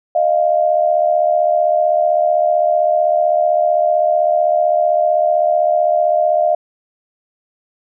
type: tone pair together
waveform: sine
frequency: 618 / 693.7 Hz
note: D#5 / F5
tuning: -12 / -12 cents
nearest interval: major second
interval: 200 cents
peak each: -14 dBFS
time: 0.15-6.55 s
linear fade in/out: 5 ms
effects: none